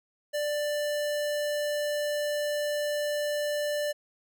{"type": "tone", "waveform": "square", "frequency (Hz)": 590, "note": "D5", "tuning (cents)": 8, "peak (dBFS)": -28, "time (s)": [0.33, 3.93], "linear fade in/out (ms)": 20, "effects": []}